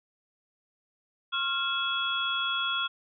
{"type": "tone cluster", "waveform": "sine", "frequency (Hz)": [1076, 1387, 2616, 3346], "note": ["C6", "F6", "E7", "G#7"], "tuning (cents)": [48, -12, -14, 12], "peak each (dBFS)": [-36, -30, -37, -30], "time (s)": [1.32, 2.88], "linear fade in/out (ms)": 20, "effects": []}